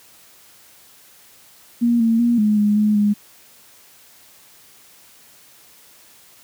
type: tone with pitch steps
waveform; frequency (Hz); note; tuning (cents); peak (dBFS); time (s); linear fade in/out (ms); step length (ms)
sine; 236.8 / 227.4 / 237.6 / 211.3 / 207.8 / 211.4 / 206.7; A#3 / A#3 / A#3 / G#3 / G#3 / G#3 / G#3; +27 / -43 / +33 / +30 / +1 / +31 / -8; -13; 1.81-3.14; 20; 190
effects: white hiss -49 dBFS RMS until 6.43 s + high-pass 60 Hz 12 dB/octave